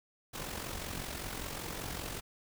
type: noise with amplitude modulation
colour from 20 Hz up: pink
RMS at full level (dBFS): -38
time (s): 0.33-2.21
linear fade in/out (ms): 20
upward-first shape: sine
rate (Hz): 45.2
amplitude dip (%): 55
effects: none